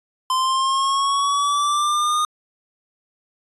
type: exponential sweep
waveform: square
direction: up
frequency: 1032 to 1230 Hz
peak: -18 dBFS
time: 0.3-2.25 s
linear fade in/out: 2 ms
effects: resampled to 24000 Hz